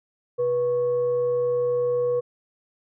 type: tone with frequency modulation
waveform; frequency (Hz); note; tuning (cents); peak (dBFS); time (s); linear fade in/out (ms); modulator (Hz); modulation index
sine; 488; B4; -21; -20; 0.38-2.21; 20; 615; 0.22
effects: none